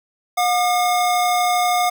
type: tone pair together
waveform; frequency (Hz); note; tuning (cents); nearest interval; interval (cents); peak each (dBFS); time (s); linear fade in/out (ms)
square; 719 / 1209.2; F#5 / D#6; -50 / -50; major sixth; 900; -17 / -24; 0.37-1.9; 10
effects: none